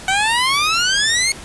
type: exponential sweep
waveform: 15% pulse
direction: up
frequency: 750 to 2200 Hz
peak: -8 dBFS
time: 0.08-1.32 s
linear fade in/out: 2 ms
effects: pink hiss -35 dBFS RMS until 1.44 s + resampled to 24000 Hz